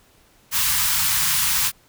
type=band-stop noise; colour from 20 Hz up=white; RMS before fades=-20 dBFS; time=0.51-1.72 s; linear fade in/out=50 ms; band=180 to 890 Hz; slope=48 dB/octave; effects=pink hiss -56 dBFS RMS until 1.88 s